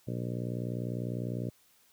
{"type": "harmonic tone", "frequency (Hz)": 60, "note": "B1", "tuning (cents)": -49, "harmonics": [2, 3, 4, 5, 6, 7, 8, 9, 10], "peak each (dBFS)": [-35, -39, -41, -43, -45, -46, -47, -48, -49], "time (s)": [0.07, 1.5], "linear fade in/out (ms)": 10, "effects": ["white hiss -65 dBFS RMS until 1.92 s"]}